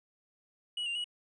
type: tone with pitch steps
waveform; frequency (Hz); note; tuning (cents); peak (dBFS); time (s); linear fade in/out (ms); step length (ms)
triangle; 2920 / 2787 / 2913; F#7 / F7 / F#7; -24 / -4 / -28; -31; 0.77-1.043; 5; 91
effects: resampled to 24000 Hz